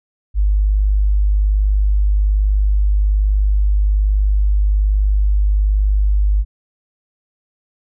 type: tone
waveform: sine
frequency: 50.6 Hz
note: G#1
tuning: 44 cents flat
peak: -11 dBFS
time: 0.34-6.45 s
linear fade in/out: 50 ms
effects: none